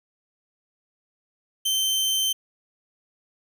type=tone; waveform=sawtooth; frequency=3103 Hz; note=G7; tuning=18 cents flat; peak=-18 dBFS; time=1.65-2.33 s; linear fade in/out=10 ms; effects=none